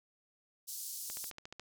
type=band-pass noise; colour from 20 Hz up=white; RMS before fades=-43 dBFS; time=0.67-1.31 s; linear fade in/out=20 ms; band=4800 to 15000 Hz; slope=24 dB/octave
type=click train; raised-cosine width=0.2 ms; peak=-28 dBFS; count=8; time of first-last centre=1.1-1.596 s; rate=14.1 Hz
effects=none